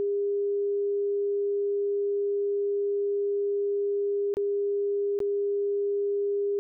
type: tone with dropouts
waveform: sine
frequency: 404.2 Hz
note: G#4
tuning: 47 cents flat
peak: -24 dBFS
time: 0-6.59 s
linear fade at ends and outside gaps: 0 ms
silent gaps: 4.34-4.369 / 5.19-5.203 s
effects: none